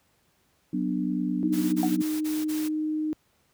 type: chord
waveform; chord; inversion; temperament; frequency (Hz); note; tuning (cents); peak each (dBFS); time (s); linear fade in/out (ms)
sine; B minor; second; just; 185.21 / 246.9 / 296.3; F#3 / B3 / D4; +2 / 0 / +15; -29; 0.73-2.02; 5
type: tone with pitch glide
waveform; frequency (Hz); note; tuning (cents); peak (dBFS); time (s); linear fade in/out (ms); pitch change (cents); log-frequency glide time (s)
sine; 311.1 to 308.6; D#4 to D#4; 0 to -14; -25; 1.43-3.13; 0; -14; 1.84-2.2
type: noise bursts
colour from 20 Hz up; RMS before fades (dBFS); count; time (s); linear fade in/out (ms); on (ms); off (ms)
white; -39; 5; 1.52-2.69; 20; 210; 30
type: tone with exponential decay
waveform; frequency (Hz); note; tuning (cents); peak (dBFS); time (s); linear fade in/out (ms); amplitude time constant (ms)
sine; 740; F#5; 0; -22; 1.83-1.92; 2; 18
effects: pink hiss -67 dBFS RMS until 3.53 s + high-pass 60 Hz 12 dB/octave